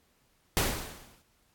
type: noise with exponential decay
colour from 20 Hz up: pink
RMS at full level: -24 dBFS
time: 0.57-1.22 s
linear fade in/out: 0 ms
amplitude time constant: 140 ms
effects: pink hiss -69 dBFS RMS until 1.54 s + AAC 64 kbps